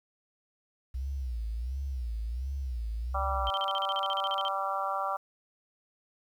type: tone with vibrato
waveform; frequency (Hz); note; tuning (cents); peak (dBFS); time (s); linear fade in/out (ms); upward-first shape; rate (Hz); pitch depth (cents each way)
sine; 61.4; B1; -9; -31; 0.94-3.5; 10; sine; 1.4; 200
type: harmonic tone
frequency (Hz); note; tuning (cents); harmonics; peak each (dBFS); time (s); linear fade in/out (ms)
194.6; G3; -12; 3 / 4 / 5 / 6 / 7; -37 / -34 / -38 / -33 / -37; 3.14-5.17; 10
type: tone bursts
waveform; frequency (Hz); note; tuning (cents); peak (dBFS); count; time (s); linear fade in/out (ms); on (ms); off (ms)
sine; 3136; G7; 0; -31; 15; 3.47-4.482; 0; 32; 38
effects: 10-bit